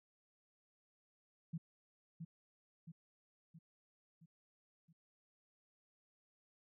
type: tone with echo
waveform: sine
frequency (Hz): 164.3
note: E3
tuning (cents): -5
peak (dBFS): -39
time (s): 1.53-1.58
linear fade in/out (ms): 10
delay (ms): 670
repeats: 5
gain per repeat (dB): -5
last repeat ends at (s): 4.93
effects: none